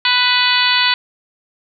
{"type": "harmonic tone with a mistuned harmonic", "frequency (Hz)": 494.8, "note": "B4", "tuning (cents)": 3, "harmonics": [2, 3, 4, 5, 6, 7, 8, 9], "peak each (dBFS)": [-20, -20, -20, -20, -20, -20, -20, -20], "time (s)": [0.05, 0.94], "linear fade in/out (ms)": 2, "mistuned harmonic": 5, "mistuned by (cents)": 15, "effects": []}